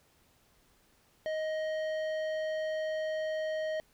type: tone with tanh clipping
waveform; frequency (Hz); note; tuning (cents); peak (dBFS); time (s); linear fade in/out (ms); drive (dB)
triangle; 626; D#5; +10; -33; 1.26-3.8; 0; 16
effects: pink hiss -67 dBFS RMS until 3.93 s